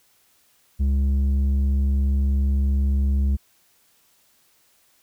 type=tone with low-pass filter; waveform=square; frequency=68.6 Hz; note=C#2; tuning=17 cents flat; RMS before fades=-20 dBFS; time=0.79-3.37 s; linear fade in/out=20 ms; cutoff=150 Hz; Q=1.6; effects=white hiss -61 dBFS RMS until 5.02 s